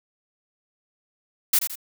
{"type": "noise with echo", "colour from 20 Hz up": "blue", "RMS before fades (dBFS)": -18, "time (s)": [1.53, 1.59], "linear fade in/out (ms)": 5, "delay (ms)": 83, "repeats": 2, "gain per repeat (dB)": -8, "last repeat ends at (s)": 1.756, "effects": []}